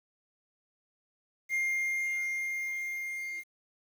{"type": "tone with level ramp", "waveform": "triangle", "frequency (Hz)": 2116, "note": "C7", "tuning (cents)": 19, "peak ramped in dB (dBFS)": [-25, -34], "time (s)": [1.49, 3.44], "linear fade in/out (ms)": 50, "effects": ["9-bit"]}